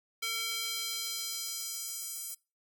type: tone with high-pass filter sweep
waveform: square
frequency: 453.6 Hz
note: A#4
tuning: 47 cents flat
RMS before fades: -37 dBFS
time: 0.22-2.35 s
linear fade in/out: 10 ms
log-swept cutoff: 2400 to 8800 Hz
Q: 1.2
effects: noise-tail reverb RT60 0.3 s tail -24 dB re dry